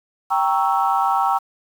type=chord; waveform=sine; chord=G diminished seventh; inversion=none; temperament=equal; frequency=784 / 932.3 / 1108.7 / 1318.5 Hz; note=G5 / Bb5 / Db6 / Fb6; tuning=0 / 0 / 0 / 0 cents; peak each=-19 / -21 / -23 / -22 dBFS; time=0.3-1.39 s; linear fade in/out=20 ms; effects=tanh soft clip ceiling -6 dBFS + 7-bit